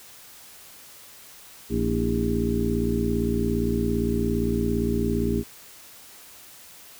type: harmonic tone with a mistuned harmonic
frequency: 57.5 Hz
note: A#1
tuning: 23 cents flat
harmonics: 1 / 2 / 3 / 4 / 5 / 6 / 7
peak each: -29 / -30 / -32 / -26 / -32 / -31 / -28 dBFS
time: 1.69-5.44 s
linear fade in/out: 50 ms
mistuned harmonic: 6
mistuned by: -97 cents
effects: white hiss -47 dBFS RMS until 6.99 s